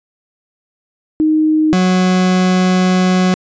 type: tone pair in turn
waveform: sine / 40% pulse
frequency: 310.8 / 184 Hz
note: D#4 / F#3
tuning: -2 / -9 cents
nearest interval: major sixth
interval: 907 cents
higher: first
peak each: -9 dBFS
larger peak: neither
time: 1.2-1.73 / 1.73-3.34 s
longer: second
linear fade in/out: 0 ms
effects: resampled to 16000 Hz